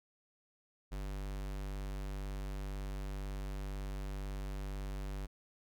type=tone; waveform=square; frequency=49 Hz; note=G1; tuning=in tune; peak=-39 dBFS; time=0.91-5.27 s; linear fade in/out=20 ms; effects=none